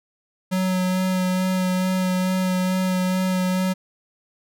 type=tone with vibrato; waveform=square; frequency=185 Hz; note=F#3; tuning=in tune; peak=-20 dBFS; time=0.51-3.74 s; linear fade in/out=20 ms; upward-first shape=sine; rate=2.3 Hz; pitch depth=13 cents each way; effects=none